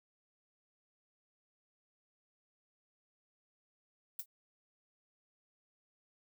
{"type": "noise with exponential decay", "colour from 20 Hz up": "violet", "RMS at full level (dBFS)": -34, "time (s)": [4.19, 4.26], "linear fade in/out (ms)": 5, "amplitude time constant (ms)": 15, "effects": []}